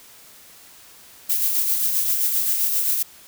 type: noise with tremolo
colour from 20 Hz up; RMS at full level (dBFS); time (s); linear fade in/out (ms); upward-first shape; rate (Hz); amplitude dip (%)
violet; -19; 1.29-3.03; 10; triangle; 7.6; 45
effects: white hiss -47 dBFS RMS until 3.27 s